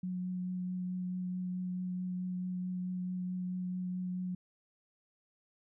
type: tone with vibrato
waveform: sine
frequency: 182.1 Hz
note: F#3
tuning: 27 cents flat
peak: -34 dBFS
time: 0.03-4.35 s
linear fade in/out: 5 ms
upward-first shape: triangle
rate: 4.6 Hz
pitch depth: 12 cents each way
effects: none